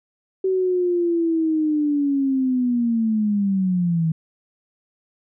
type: linear sweep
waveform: sine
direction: down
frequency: 381.2 to 158.5 Hz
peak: -17 dBFS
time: 0.44-4.12 s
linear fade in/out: 5 ms
effects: none